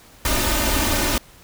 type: noise with comb filter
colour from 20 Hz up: pink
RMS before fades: -20 dBFS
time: 0.25-1.18 s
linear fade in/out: 2 ms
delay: 3.3 ms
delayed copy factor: +0.8
effects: pink hiss -48 dBFS RMS until 1.43 s